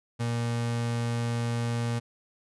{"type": "tone", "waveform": "35% pulse", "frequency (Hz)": 117.9, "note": "A#2", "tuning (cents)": 20, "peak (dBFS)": -25, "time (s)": [0.19, 2], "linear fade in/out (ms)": 20, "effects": ["resampled to 24000 Hz"]}